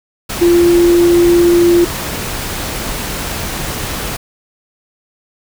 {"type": "tone in noise", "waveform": "sine", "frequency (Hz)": 345.7, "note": "F4", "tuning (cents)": -18, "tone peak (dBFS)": -6, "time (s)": [0.41, 1.85], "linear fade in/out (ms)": 10, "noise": "pink", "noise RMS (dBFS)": -21, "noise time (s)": [0.29, 4.17], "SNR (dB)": 12, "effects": []}